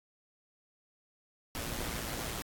pink noise with amplitude modulation, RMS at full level -36 dBFS, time 1.55-2.42 s, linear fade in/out 0 ms, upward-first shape sine, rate 114 Hz, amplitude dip 50%, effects AAC 64 kbps

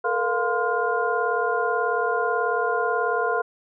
sine tone cluster, 441.3 / 479.6 / 703 / 1036 / 1417 Hz, A4 / A#4 / F5 / C6 / F6, +5 / +49 / +11 / -17 / +25 cents, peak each -27 dBFS, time 0.04-3.42 s, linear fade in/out 10 ms, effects none

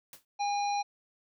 white noise with exponential decay, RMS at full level -44 dBFS, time 0.13-0.25 s, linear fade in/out 1 ms, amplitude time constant 26 ms
harmonic tone, 814 Hz, G#5, 35 cents flat, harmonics 1 / 3 / 5 / 7, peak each -28 / -41 / -41 / -44 dBFS, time 0.39-0.83 s, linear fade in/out 20 ms
effects none

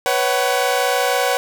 sawtooth chord, B suspended second, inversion none, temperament equal with one note detuned, 493.9 / 554.4 / 753.8 Hz, B4 / C#5 / F#5, 0 / 0 / +32 cents, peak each -17 / -17 / -16 dBFS, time 0.06-1.37 s, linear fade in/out 0 ms, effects none

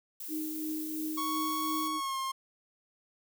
violet noise, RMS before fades -41 dBFS, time 0.2-1.88 s, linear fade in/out 5 ms
sine tone with tremolo, 311.1 Hz, D#4, in tune, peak -32 dBFS, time 0.28-2.01 s, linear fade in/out 50 ms, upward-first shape triangle, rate 2.9 Hz, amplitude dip 45%
45% pulse tone with pitch glide, 1108.7 to 1066 Hz, C#6 to C6, 0 to +32 cents, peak -32 dBFS, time 1.17-2.32 s, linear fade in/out 10 ms, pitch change -68 cents, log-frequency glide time 1.94-2.18 s
effects none

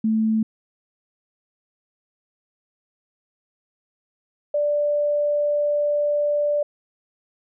sine tone pair in turn, 220 / 587.3 Hz, A3 / D5, 0 / 0 cents, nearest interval octave + perfect fourth, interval 1700 cents, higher second, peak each -17 / -18 dBFS, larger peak first, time 0.04-0.43 / 4.54-6.63 s, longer second, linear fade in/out 5 ms, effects none

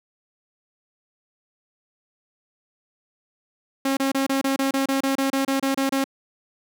sawtooth tone bursts, 271 Hz, C#4, 39 cents flat, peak -16 dBFS, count 15, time 3.85-6.042 s, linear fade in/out 5 ms, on 120 ms, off 28 ms, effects none

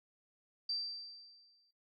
sine tone with exponential decay, 4681 Hz, D8, 7 cents flat, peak -33 dBFS, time 0.69-1.71 s, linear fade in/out 5 ms, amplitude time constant 220 ms, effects noise-tail reverb RT60 0.2 s tail -21 dB re dry

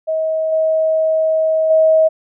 sine tone with level steps, 636 Hz, D#5, 38 cents sharp, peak -15 / -12 / -8 dBFS, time 0.07-2.09 s, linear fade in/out 20 ms, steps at 0.52 / 1.7 s, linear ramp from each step 5 ms, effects none

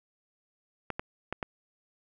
clicks, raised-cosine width 0.5 ms, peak -17 dBFS, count 4, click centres 0.903 / 0.995 / 1.326 / 1.428 s, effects none

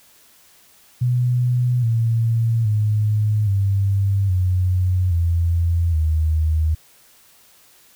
sine tone with pitch steps, 123.47 / 114.54 / 106.25 / 98.57 / 91.44 / 84.82 / 78.69 Hz, B2 / A#2 / G#2 / G2 / F#2 / E2 / D#2, 0 / -30 / +40 / +10 / -20 / +50 / +20 cents, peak -15 dBFS, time 1.01-6.75 s, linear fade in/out 10 ms, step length 820 ms, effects white hiss -52 dBFS RMS until 7.95 s

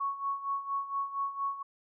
sine tone with tremolo, 1108.7 Hz, C#6, in tune, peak -28 dBFS, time 0-1.63 s, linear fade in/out 10 ms, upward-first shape sine, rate 4.3 Hz, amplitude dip 75%, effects none

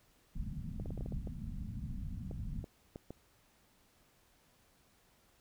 pink low-pass noise, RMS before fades -41 dBFS, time 0.35-2.64 s, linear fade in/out 10 ms, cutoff 230 Hz, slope 48 dB/octave
clicks, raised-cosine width 2 ms, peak -31 dBFS, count 12, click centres 0.799 / 0.859 / 0.906 / 0.977 / 1.009 / 1.061 / 1.123 / 1.273 / 2.312 / 2.642 / 2.959 / 3.106 s
effects pink hiss -69 dBFS RMS until 5.4 s

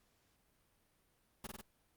pink noise with echo, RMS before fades -44 dBFS, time 1.44-1.47 s, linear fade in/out 5 ms, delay 48 ms, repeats 3, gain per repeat -2 dB, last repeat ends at 1.614 s, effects pink hiss -75 dBFS RMS until 1.96 s + Opus 48 kbps

